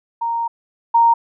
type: tone pair in turn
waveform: sine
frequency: 929 / 929 Hz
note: A#5 / A#5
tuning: -6 / -6 cents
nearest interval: unison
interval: 0 cents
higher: neither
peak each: -18 / -9 dBFS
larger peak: second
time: 0.21-0.48 / 0.94-1.14 s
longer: first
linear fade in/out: 10 ms
effects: none